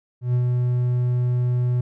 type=tone with ADSR envelope; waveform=triangle; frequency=123.47 Hz; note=B2; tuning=in tune; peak=-14 dBFS; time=0.21-1.81 s; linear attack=130 ms; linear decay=79 ms; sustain=-2 dB; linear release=5 ms; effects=none